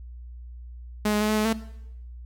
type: tone with pitch steps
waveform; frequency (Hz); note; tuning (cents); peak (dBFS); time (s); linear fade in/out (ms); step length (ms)
sawtooth; 211 / 209.4 / 212.8 / 215.3 / 213.6 / 223.8; G#3 / G#3 / G#3 / A3 / G#3 / A3; +28 / +15 / +42 / -37 / +49 / +30; -17; 1.05-1.53; 5; 80
effects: noise-tail reverb RT60 0.8 s tail -17 dB re dry + added 60 Hz sine -38 dBFS peak until 2.25 s